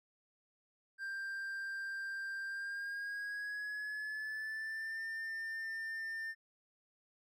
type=tone with pitch glide; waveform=triangle; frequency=1584 to 1798.6 Hz; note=G6 to A6; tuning=+18 to +38 cents; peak=-37 dBFS; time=0.98-6.35 s; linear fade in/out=50 ms; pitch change=+220 cents; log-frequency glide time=2.46-5.02 s; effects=none